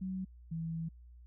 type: tone pair in turn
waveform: sine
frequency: 187.8 / 163.79 Hz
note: F#3 / E3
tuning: +26 / -11 cents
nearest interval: major second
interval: 237 cents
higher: first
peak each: -35 / -35 dBFS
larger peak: neither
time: 0.01-0.25 / 0.51-0.89 s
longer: second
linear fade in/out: 10 ms
effects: added 60 Hz sine -52 dBFS peak until 1.26 s